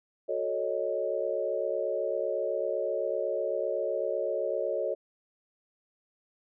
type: chord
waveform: sine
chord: D# half-diminished seventh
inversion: first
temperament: equal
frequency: 370 / 440 / 554.4 / 622.3 Hz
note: F#4 / A4 / C#5 / D#5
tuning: 0 / 0 / 0 / 0 cents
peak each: -36 / -34 / -31 / -33 dBFS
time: 0.28-4.95 s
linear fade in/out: 20 ms
effects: none